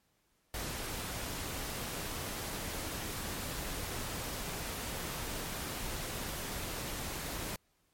pink noise, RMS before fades -39 dBFS, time 0.54-7.56 s, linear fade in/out 2 ms, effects pink hiss -74 dBFS RMS until 7.93 s + MP3 64 kbps

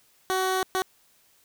15% pulse tone bursts at uneven times, 375.6 Hz, F#4, 26 cents sharp, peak -17 dBFS, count 2, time 0.3-0.63 / 0.75-0.82 s, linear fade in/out 0 ms, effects white hiss -62 dBFS RMS until 1.44 s

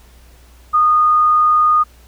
sine tone, 1230 Hz, D#6, 20 cents flat, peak -9 dBFS, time 0.73-1.84 s, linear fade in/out 20 ms, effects added 60 Hz sine -43 dBFS peak until 2.07 s + pink hiss -50 dBFS RMS until 2.07 s

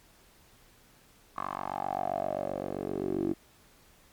10% pulse tone with band-pass filter sweep, 47.64 Hz, G1, 49 cents flat, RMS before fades -33 dBFS, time 1.36-3.34 s, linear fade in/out 20 ms, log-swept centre 1100 to 330 Hz, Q 6.4, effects pink hiss -60 dBFS RMS until 4.12 s + MP3 96 kbps

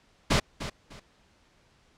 pink noise with echo, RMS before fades -22 dBFS, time 0.3-0.4 s, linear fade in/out 10 ms, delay 300 ms, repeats 2, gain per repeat -12 dB, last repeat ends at 1 s, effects pink hiss -63 dBFS RMS until 1.97 s + low-pass 6000 Hz 12 dB/octave

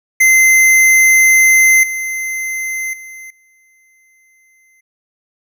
square tone with level steps, 2070 Hz, C7, 19 cents flat, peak -7 / -19 / -31 / -50 dBFS, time 0.2-4.81 s, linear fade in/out 10 ms, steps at 1.83 / 2.93 / 3.3 s, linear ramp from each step 5 ms, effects none

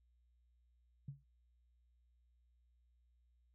sine tone with exponential decay, 139.2 Hz, C#3, 8 cents sharp, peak -40 dBFS, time 1.08-1.24 s, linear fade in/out 5 ms, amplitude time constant 34 ms, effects added 60 Hz sine -70 dBFS peak until 3.54 s

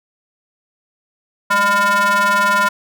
square ring-modulated tone, 200 Hz, G3, 35 cents sharp, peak -10 dBFS, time 1.5-2.69 s, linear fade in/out 10 ms, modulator 1210 Hz, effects none

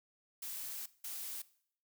blue noise bursts at uneven times, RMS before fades -43 dBFS, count 2, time 0.42-0.86 / 1.04-1.42 s, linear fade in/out 5 ms, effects noise-tail reverb RT60 0.6 s tail -19 dB re dry

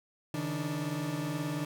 40% pulse tone cluster, 140.1 / 158.8 / 294.9 Hz, C#3 / D#3 / D4, +19 / +36 / +7 cents, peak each -38 / -35 / -35 dBFS, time 0.34-1.65 s, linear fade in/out 2 ms, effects none

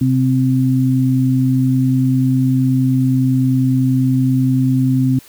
sine tone pair together, 130 / 260.2 Hz, C3 / C4, -11 / -9 cents, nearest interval octave, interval 1202 cents, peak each -14 dBFS, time 0.01-5.19 s, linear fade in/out 5 ms, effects white hiss -44 dBFS RMS until 5.28 s

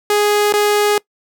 sawtooth tone with dropouts, 415.3 Hz, G#4, in tune, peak -8 dBFS, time 0.1-0.98 s, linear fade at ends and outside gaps 2 ms, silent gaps 0.525-0.537 s, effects noise-tail reverb RT60 0.1 s tail -23 dB re dry

